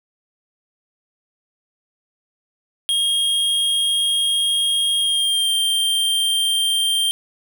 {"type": "tone with pitch glide", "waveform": "square", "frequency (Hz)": [3251, 3168], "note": ["G#7", "G7"], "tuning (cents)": [-38, 18], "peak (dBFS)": -17, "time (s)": [2.89, 7.11], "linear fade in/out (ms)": 0, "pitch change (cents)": -44, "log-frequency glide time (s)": [4.98, 5.51], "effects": []}